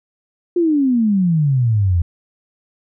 sine exponential sweep, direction down, 358.5 to 82.41 Hz, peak -12 dBFS, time 0.56-2.02 s, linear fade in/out 5 ms, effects none

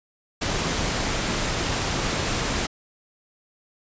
pink noise, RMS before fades -25 dBFS, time 0.41-2.67 s, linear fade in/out 10 ms, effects resampled to 16000 Hz

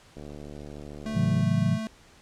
click train, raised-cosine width 2 ms, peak -28 dBFS, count 92, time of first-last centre 0.17-1.41 s, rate 73.4 Hz
square tone, 220 Hz, A3, in tune, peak -31 dBFS, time 1.06-1.87 s, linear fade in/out 0 ms
sine chord, F# minor seventh, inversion first, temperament equal, 110 / 138.59 / 164.81 / 185 Hz, A2 / C#3 / E3 / F#3, 0 / 0 / 0 / 0 cents, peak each -27 dBFS, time 1.13-1.79 s, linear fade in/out 50 ms
effects pink hiss -55 dBFS RMS until 2.21 s + low-pass 8000 Hz 12 dB/octave

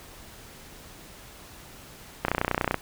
click train, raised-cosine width 0.5 ms, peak -8 dBFS, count 16, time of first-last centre 2.25-2.743 s, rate 30.4 Hz, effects pink hiss -47 dBFS RMS until 2.81 s

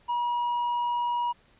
triangle tone, 961 Hz, B5, 48 cents flat, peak -23 dBFS, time 0.08-1.33 s, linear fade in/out 20 ms, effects pink hiss -61 dBFS RMS until 1.59 s + resampled to 8000 Hz

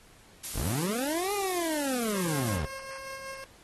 blue noise, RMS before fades -35 dBFS, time 0.43-2.57 s, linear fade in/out 10 ms
25% pulse linear two-way sweep, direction up then down, 32.4 to 415.3 to 65.1 Hz, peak -26 dBFS, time 0.55-2.66 s, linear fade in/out 10 ms, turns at 1.33 s
15% pulse tone with tremolo, 537 Hz, C5, 45 cents sharp, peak -31 dBFS, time 2.14-3.44 s, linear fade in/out 0 ms, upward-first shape sine, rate 5.4 Hz, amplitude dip 40%
effects pink hiss -57 dBFS RMS until 3.63 s + AAC 32 kbps

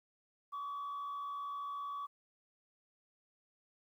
sine tone with frequency modulation, 1138 Hz, C#6, 45 cents sharp, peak -37 dBFS, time 0.52-2.07 s, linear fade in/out 20 ms, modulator 66.9 Hz, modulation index 0.4, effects tanh soft clip ceiling -37 dBFS + 12-bit

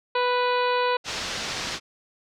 harmonic tone, 493.9 Hz, B4, in tune, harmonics 1 / 2 / 3 / 4 / 5 / 6 / 7 / 8 / 9, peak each -24 / -24 / -31 / -37 / -33 / -38 / -41 / -35 / -42 dBFS, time 0.15-0.97 s, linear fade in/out 5 ms
white low-pass noise, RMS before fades -31 dBFS, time 1.04-1.8 s, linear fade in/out 50 ms, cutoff 5600 Hz, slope 24 dB/octave
effects none

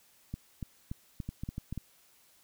two click trains, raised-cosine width 5 ms, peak -24 / -24 dBFS, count 6 / 4, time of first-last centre 0.34-1.777 / 1.29-1.726 s, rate 3.48 / 6.88 Hz, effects white hiss -64 dBFS RMS until 2.43 s

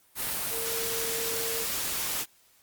sine tone in noise, 457.6 Hz, A#4, 32 cents flat, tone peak -35 dBFS, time 0.5-1.66 s, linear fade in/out 50 ms, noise white, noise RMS -31 dBFS, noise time 0.15-2.26 s, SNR -7 dB, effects white hiss -62 dBFS RMS until 2.62 s + Opus 32 kbps

